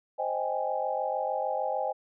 sine chord, Ab major seventh, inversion first, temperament equal, 523.3 / 622.3 / 784 / 830.6 Hz, C5 / Eb5 / G5 / Ab5, 0 / 0 / 0 / 0 cents, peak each -33 dBFS, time 0.18-1.93 s, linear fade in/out 20 ms, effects none

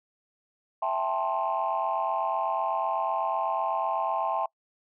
sine chord, A minor seventh, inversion second, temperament just, 660 / 792 / 880 / 1056 Hz, E5 / G5 / A5 / C6, +2 / +18 / 0 / +16 cents, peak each -30 dBFS, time 0.82-4.46 s, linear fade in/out 5 ms, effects noise-tail reverb RT60 0.1 s tail -25 dB re dry + tanh soft clip ceiling -18 dBFS

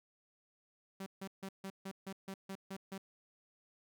sawtooth tone bursts, 193.1 Hz, G3, 26 cents flat, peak -38 dBFS, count 10, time 1-2.98 s, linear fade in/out 5 ms, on 63 ms, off 150 ms, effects none

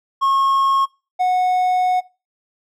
triangle tone pair in turn, 1087 / 733.3 Hz, C#6 / F#5, -34 / -16 cents, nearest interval perfect fifth, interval 682 cents, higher first, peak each -12 dBFS, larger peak neither, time 0.21-0.86 / 1.19-2.01 s, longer second, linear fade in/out 20 ms, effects noise-tail reverb RT60 0.3 s tail -22 dB re dry

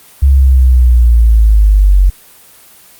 sine linear sweep, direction down, 69.1 to 45.78 Hz, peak -3 dBFS, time 0.22-2.1 s, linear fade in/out 10 ms, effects white hiss -40 dBFS RMS until 2.99 s + Opus 24 kbps

